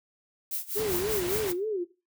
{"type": "noise with tremolo", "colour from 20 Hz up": "violet", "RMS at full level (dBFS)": -31, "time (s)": [0.51, 1.52], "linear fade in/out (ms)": 2, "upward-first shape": "sine", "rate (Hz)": 5.1, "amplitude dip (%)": 90}
{"type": "tone with vibrato", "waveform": "sine", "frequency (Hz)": 392, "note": "G4", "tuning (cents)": 0, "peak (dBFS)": -27, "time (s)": [0.75, 1.85], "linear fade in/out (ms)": 20, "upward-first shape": "sine", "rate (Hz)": 3.5, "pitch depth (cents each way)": 200}
{"type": "noise", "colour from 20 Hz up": "pink", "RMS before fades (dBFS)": -35, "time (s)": [0.75, 1.54], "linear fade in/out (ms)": 50}
{"effects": ["noise-tail reverb RT60 0.3 s tail -17 dB re dry", "high-pass 60 Hz 12 dB/octave"]}